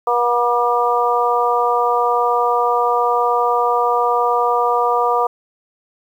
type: harmonic tone with a mistuned harmonic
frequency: 241 Hz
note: B3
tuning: 42 cents flat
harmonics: 2 / 3 / 4 / 5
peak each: -19 / -19 / -19 / -19 dBFS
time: 0.07-5.27 s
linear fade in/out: 5 ms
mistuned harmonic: 5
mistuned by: -16 cents
effects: 8-bit